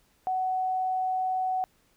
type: tone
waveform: sine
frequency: 747 Hz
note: F#5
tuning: 16 cents sharp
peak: -25 dBFS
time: 0.27-1.64 s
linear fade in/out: 0 ms
effects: pink hiss -66 dBFS RMS until 1.96 s